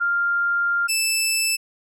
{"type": "tone pair in turn", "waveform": ["sine", "15% pulse"], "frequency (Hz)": [1396.9, 2637], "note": ["F6", "E7"], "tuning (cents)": [0, 0], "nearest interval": "major seventh", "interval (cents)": 1100, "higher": "second", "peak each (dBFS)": [-18, -12], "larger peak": "second", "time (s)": [[0, 0.88], [0.88, 1.57]], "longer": "first", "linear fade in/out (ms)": 20, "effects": []}